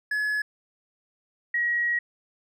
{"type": "tone pair in turn", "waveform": ["triangle", "sine"], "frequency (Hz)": [1700, 1903.4], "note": ["G#6", "A#6"], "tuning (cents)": [40, 36], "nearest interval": "major second", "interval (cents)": 196, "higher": "second", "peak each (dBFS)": -22, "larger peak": "neither", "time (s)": [[0.11, 0.42], [1.54, 1.99]], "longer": "second", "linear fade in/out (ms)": 5, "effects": []}